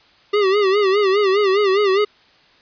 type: tone with vibrato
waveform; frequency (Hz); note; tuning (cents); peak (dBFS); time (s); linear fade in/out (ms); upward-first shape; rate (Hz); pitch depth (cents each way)
square; 397.4; G4; +24; -14; 0.33-2.05; 10; sine; 4.9; 100
effects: white hiss -52 dBFS RMS until 2.61 s + resampled to 11025 Hz

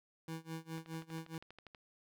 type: tone with tremolo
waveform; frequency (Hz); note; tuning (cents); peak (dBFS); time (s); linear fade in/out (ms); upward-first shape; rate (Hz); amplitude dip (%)
25% pulse; 162.2; E3; -28; -36; 0.28-1.38; 2; sine; 4.8; 95
type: click train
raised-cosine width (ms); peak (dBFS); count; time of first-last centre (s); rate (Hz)
0.3; -37; 13; 0.78-1.748; 12.4
effects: none

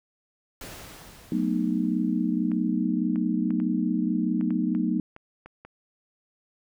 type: noise with exponential decay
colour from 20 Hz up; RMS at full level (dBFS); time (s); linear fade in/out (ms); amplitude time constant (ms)
pink; -39; 0.61-2.87; 2; 490
type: chord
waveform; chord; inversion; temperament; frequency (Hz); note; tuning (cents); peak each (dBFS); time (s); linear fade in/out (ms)
sine; B dominant seventh; second; just; 185.21 / 222.2 / 246.9 / 308.7; F#3 / A3 / B3 / D#4; +2 / +17 / 0 / -14; -28; 1.32-5; 2
type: clicks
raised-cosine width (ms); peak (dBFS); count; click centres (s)
0.5; -29; 10; 2.517 / 3.159 / 3.506 / 3.601 / 4.411 / 4.506 / 4.75 / 5.164 / 5.46 / 5.65
effects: none

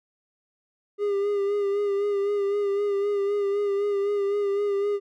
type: tone with vibrato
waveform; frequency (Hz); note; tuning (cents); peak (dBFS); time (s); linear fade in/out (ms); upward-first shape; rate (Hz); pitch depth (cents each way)
triangle; 404.2; G#4; -47; -20; 0.98-5; 50; sine; 3.9; 35
effects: none

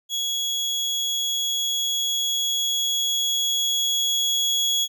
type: tone with level ramp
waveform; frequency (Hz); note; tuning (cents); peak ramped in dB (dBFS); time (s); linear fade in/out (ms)
30% pulse; 3342; G#7; +10; -21 to -17; 0.09-4.88; 50
effects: none

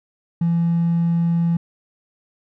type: tone with hard clipping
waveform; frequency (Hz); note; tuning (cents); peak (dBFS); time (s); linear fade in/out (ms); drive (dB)
triangle; 169.1; E3; +44; -16; 0.41-1.57; 5; 4
effects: none

